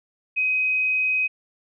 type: tone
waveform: sine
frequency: 2521 Hz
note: D#7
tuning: 22 cents sharp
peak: -19 dBFS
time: 0.36-1.28 s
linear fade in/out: 20 ms
effects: none